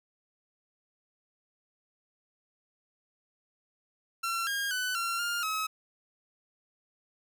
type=tone with pitch steps; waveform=sawtooth; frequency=1358 / 1620 / 1499 / 1369 / 1406 / 1281 Hz; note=F6 / G#6 / F#6 / F6 / F6 / E6; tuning=-49 / -43 / +22 / -35 / +11 / -50 cents; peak=-26 dBFS; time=4.23-5.67 s; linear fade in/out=10 ms; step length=240 ms; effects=none